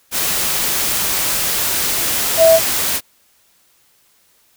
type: tone in noise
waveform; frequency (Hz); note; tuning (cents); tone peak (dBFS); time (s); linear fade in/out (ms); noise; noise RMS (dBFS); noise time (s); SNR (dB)
sine; 653; E5; -17; -6; 2.37-2.6; 50; white; -18; 0.11-3.01; +9
effects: white hiss -56 dBFS RMS until 4.56 s